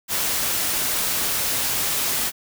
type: noise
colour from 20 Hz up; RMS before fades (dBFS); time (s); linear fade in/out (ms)
white; -23; 0.08-2.32; 50
effects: none